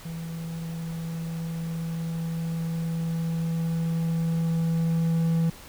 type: tone with level ramp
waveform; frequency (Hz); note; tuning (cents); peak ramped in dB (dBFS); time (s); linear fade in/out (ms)
triangle; 164.81; E3; 0; -30 to -18; 0.05-5.5; 5
effects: pink hiss -46 dBFS RMS until 5.68 s